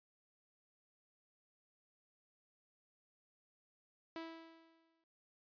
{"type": "tone with exponential decay", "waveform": "sawtooth", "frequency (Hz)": 327.7, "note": "E4", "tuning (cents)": -10, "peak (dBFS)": -38, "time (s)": [4.16, 5.04], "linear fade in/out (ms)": 1, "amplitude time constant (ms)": 190, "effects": ["noise-tail reverb RT60 0.1 s tail -17 dB re dry", "resampled to 11025 Hz"]}